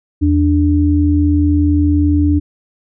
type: tone pair together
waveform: sine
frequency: 82.44 / 293.8 Hz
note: E2 / D4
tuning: +1 / +1 cents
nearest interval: octave + minor seventh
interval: 2200 cents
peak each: -12 dBFS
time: 0.21-2.4 s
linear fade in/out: 20 ms
effects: none